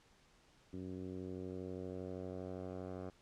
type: tone with low-pass filter sweep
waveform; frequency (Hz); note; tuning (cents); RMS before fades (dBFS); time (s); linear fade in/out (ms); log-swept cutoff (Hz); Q
10% pulse; 92.5; F#2; 0; -45; 0.73-3.1; 5; 300 to 900; 1.6
effects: pink hiss -68 dBFS RMS until 3.21 s + low-pass 7000 Hz 12 dB/octave